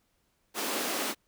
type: high-pass noise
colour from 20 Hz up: pink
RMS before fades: -32 dBFS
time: 0.54-1.15 s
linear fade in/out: 50 ms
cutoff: 220 Hz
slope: 48 dB/octave
effects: pink hiss -73 dBFS RMS until 1.27 s